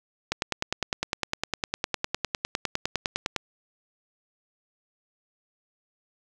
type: click train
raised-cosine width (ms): 0.2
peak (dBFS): -8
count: 31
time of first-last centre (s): 0.32-3.363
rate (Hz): 9.86
effects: 8-bit